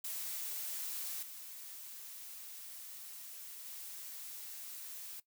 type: noise with level steps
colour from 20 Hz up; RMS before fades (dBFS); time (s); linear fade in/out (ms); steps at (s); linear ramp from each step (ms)
blue; -41 / -49 / -47; 0.04-5.2; 5; 1.22 / 3.65; 10
effects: noise-tail reverb RT60 0.1 s tail -17 dB re dry